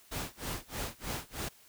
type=noise with tremolo; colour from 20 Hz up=pink; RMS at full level=-36 dBFS; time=0.11-1.49 s; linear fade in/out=10 ms; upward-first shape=sine; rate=3.2 Hz; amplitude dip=100%; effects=white hiss -60 dBFS RMS until 1.68 s